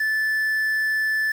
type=tone with quantisation; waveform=triangle; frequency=1749 Hz; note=A6; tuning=11 cents flat; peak=-18 dBFS; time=0-1.32 s; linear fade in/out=5 ms; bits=7; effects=none